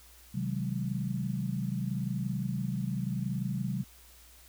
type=chord; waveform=sine; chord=Ab dominant seventh; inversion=first; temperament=just; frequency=129.78 / 155.74 / 186.89 / 207.7 Hz; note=C3 / Eb3 / Gb3 / Ab3; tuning=-14 / +2 / +18 / 0 cents; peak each=-34 / -38 / -34 / -38 dBFS; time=0.34-3.84 s; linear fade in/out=10 ms; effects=added 60 Hz sine -57 dBFS peak until 4.48 s + white hiss -57 dBFS RMS until 4.48 s